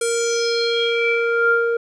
square tone with low-pass filter sweep, 466.2 Hz, A#4, in tune, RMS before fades -19 dBFS, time 0.01-1.77 s, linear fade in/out 5 ms, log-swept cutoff 9100 to 1000 Hz, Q 5.7, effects none

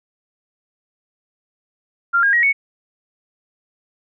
sine tone with pitch steps, 1389 / 1623.4 / 1897.4 / 2218 Hz, F6 / G#6 / A#6 / C#7, -10 / -40 / +30 / 0 cents, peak -12 dBFS, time 2.13-2.53 s, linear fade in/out 20 ms, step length 100 ms, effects none

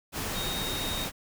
sine tone in noise, 3729 Hz, A#7, in tune, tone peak -34 dBFS, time 0.33-1.08 s, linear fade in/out 50 ms, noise pink, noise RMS -33 dBFS, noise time 0.12-1.12 s, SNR -4 dB, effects none

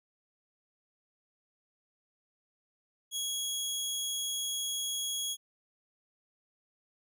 20% pulse tone, 3322 Hz, G#7, in tune, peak -27 dBFS, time 3.11-5.37 s, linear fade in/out 50 ms, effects none

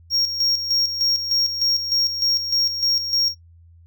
triangle tone with tremolo, 5570 Hz, F8, 5 cents flat, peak -15 dBFS, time 0.1-3.35 s, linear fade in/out 50 ms, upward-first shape square, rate 3.3 Hz, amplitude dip 60%, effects noise-tail reverb RT60 0.1 s tail -22 dB re dry + added 84 Hz sine -46 dBFS peak until 3.86 s

